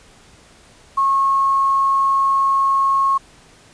sine tone with quantisation, 1090 Hz, C#6, 29 cents flat, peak -13 dBFS, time 0.97-3.18 s, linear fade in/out 10 ms, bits 7, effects pink hiss -48 dBFS RMS until 3.73 s + resampled to 22050 Hz

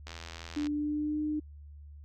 click train, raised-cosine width 0.2 ms, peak -25 dBFS, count 51, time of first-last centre 0.07-0.67 s, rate 83.4 Hz
sine tone with pitch glide, 294.8 to 303.1 Hz, D4 to D#4, +7 to -45 cents, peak -29 dBFS, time 0.56-1.4 s, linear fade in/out 10 ms, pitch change +48 cents, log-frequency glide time 0.71-1.22 s
effects added 73 Hz sine -46 dBFS peak until 2.04 s

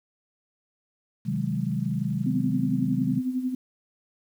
sine chord, Ab dominant seventh, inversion first, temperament just, 129.78 / 155.74 / 186.89 / 207.7 Hz, C3 / Eb3 / Gb3 / Ab3, -14 / +2 / +18 / 0 cents, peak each -30 dBFS, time 1.25-3.21 s, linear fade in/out 20 ms
sine tone with tremolo, 255.1 Hz, C4, 44 cents flat, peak -22 dBFS, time 2.26-3.55 s, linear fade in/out 5 ms, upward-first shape sine, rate 11 Hz, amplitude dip 65%
effects 9-bit

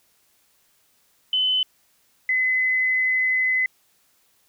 sine tone pair in turn, 3030 / 2028 Hz, F#7 / B6, +40 / +45 cents, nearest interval perfect fifth, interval 695 cents, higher first, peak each -18 dBFS, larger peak neither, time 1.33-1.63 / 2.29-3.66 s, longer second, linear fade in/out 2 ms, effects white hiss -63 dBFS RMS until 4.48 s

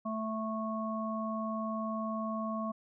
harmonic tone, 220 Hz, A3, in tune, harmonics 1 / 3 / 5, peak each -35 / -39 / -38 dBFS, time 0.05-2.72 s, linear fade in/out 10 ms, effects none

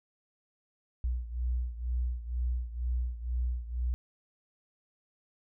sine beating tone pair, 60.3 / 62.4 Hz, B1 / B1, -41 / +19 cents, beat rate 2.1 Hz, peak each -31 / -35 dBFS, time 1.04-3.94 s, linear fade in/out 0 ms, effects none

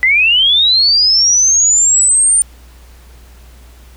sine linear sweep, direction up, 1975.5 to 9050 Hz, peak -7 dBFS, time 0.03-2.42 s, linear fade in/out 0 ms, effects added 60 Hz sine -37 dBFS peak until 3.96 s + pink hiss -46 dBFS RMS until 3.96 s

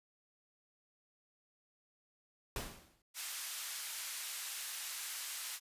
pink noise with exponential decay, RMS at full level -38 dBFS, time 2.56-3.02 s, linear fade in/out 2 ms, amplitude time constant 100 ms
white band-pass noise, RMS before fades -43 dBFS, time 3.14-5.6 s, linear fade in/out 50 ms, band 1300 to 13000 Hz, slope 12 dB/octave
effects resampled to 32000 Hz

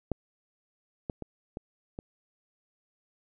clicks, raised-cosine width 2 ms, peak -15 / -19 / -24 / -23 / -24 dBFS, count 5, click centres 0.117 / 1.098 / 1.223 / 1.571 / 1.989 s, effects none

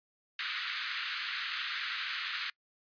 pink band-pass noise, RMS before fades -37 dBFS, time 0.39-2.5 s, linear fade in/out 2 ms, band 1300 to 4500 Hz, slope 48 dB/octave, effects noise-tail reverb RT60 0.1 s tail -25 dB re dry + resampled to 11025 Hz

